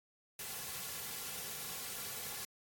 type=noise with comb filter; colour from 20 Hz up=white; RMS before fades=-43 dBFS; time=0.39-2.45 s; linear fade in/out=2 ms; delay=3.2 ms; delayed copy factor=-0.6; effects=AAC 64 kbps